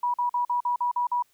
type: tone bursts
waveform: sine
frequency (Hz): 972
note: B5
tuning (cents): -28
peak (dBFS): -22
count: 8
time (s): 0.03-1.225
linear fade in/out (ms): 5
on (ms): 110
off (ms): 45
effects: white hiss -66 dBFS RMS until 1.33 s